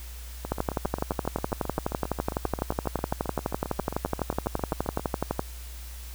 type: two click trains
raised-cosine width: 1 ms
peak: -18 / -11 dBFS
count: 35 / 59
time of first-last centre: 0.45-4.995 / 0.52-5.394 s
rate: 7.48 / 11.9 Hz
effects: added 60 Hz sine -38 dBFS peak until 6.14 s + white hiss -47 dBFS RMS until 6.14 s